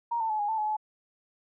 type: tone with pitch steps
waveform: sine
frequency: 938 / 893 / 858 / 825 / 884 / 851 / 857 Hz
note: A#5 / A5 / A5 / G#5 / A5 / G#5 / A5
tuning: +11 / +25 / -44 / -12 / +8 / +42 / -46 cents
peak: -26 dBFS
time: 0.11-0.768 s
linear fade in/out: 10 ms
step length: 94 ms
effects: none